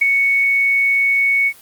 sine tone with ADSR envelope, 2220 Hz, C#7, 2 cents sharp, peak -8 dBFS, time 0.01-1.53 s, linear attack 10 ms, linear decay 12 ms, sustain -4 dB, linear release 59 ms, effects white hiss -44 dBFS RMS until 1.61 s + Opus 48 kbps

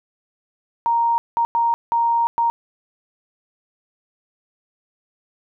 sine tone bursts at uneven times, 932.3 Hz, A#5, in tune, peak -15 dBFS, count 5, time 0.86-1.18 / 1.37-1.45 / 1.55-1.74 / 1.92-2.27 / 2.38-2.5 s, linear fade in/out 0 ms, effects none

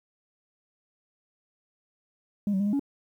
sine tone with pitch steps, 204.5 / 190.7 / 202.4 / 206.7 / 280.6 Hz, G#3 / G3 / G#3 / G#3 / C#4, -26 / -47 / -44 / -8 / +21 cents, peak -21 dBFS, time 2.47-2.795 s, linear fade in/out 2 ms, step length 65 ms, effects tanh soft clip ceiling -21 dBFS + 10-bit

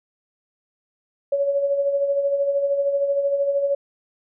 sine tone with tremolo, 561 Hz, C#5, 21 cents sharp, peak -16 dBFS, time 1.32-3.75 s, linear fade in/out 5 ms, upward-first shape sine, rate 13 Hz, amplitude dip 50%, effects none

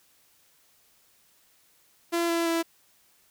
sawtooth tone with pitch steps, 340 / 336.1 / 332.2 Hz, F4 / E4 / E4, -46 / +34 / +13 cents, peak -20 dBFS, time 2.12-2.63 s, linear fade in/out 20 ms, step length 170 ms, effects white hiss -63 dBFS RMS until 3.3 s

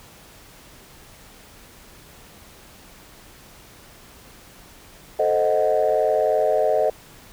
sine chord, A diminished seventh, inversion none, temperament equal, 440 / 523.3 / 622.3 / 740 Hz, A4 / C5 / Eb5 / Gb5, 0 / 0 / 0 / 0 cents, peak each -22 / -23 / -19 / -24 dBFS, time 5.19-6.9 s, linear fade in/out 5 ms, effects tanh soft clip ceiling -9 dBFS + pink hiss -47 dBFS RMS until 7.32 s

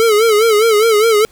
square tone with vibrato, 437.5 Hz, A4, 10 cents flat, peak -9 dBFS, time 0-1.25 s, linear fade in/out 0 ms, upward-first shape sine, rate 4.9 Hz, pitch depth 100 cents each way, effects pink hiss -49 dBFS RMS until 1.31 s

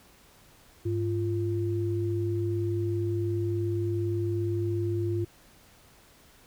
sine tone pair together, 102.7 / 345.4 Hz, G#2 / F4, -19 / -19 cents, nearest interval octave + major sixth, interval 2100 cents, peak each -28 / -29 dBFS, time 0.85-5.25 s, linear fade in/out 10 ms, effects pink hiss -57 dBFS RMS until 6.46 s

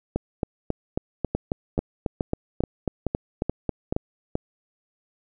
two click trains, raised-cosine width 2 ms, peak -10 / -10 dBFS, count 8 / 15, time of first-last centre 1.35-4.354 / 0.16-3.964 s, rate 2.33 / 3.68 Hz, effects none

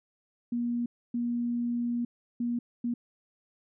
sine tone bursts at uneven times, 238.8 Hz, A#3, 42 cents sharp, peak -27 dBFS, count 4, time 0.52-0.86 / 1.14-2.05 / 2.4-2.59 / 2.84-2.94 s, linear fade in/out 5 ms, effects none

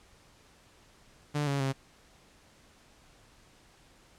sawtooth tone with pitch steps, 147.3 / 139.9 / 134.8 Hz, D3 / C#3 / C#3, +6 / +16 / -48 cents, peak -24 dBFS, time 1.34-1.73 s, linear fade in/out 20 ms, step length 130 ms, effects pink hiss -60 dBFS RMS until 4.18 s + low-pass 9000 Hz 12 dB/octave

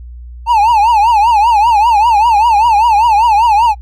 triangle tone with vibrato, 884 Hz, A5, 8 cents sharp, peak -4 dBFS, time 0.46-3.75 s, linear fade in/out 50 ms, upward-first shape triangle, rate 5.1 Hz, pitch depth 180 cents each way, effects noise-tail reverb RT60 0.1 s tail -25 dB re dry + added 60 Hz sine -27 dBFS peak until 3.81 s

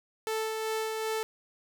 sawtooth tone with tremolo, 440 Hz, A4, in tune, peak -25 dBFS, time 0.27-1.23 s, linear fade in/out 0 ms, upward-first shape sine, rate 2.6 Hz, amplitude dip 30%, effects none

